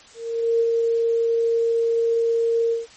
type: tone with ADSR envelope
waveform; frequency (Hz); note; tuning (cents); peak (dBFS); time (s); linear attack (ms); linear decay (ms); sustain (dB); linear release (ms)
sine; 461; A#4; -19; -15; 0.14-2.87; 450; 46; -2; 170
effects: white hiss -47 dBFS RMS until 2.96 s + MP3 32 kbps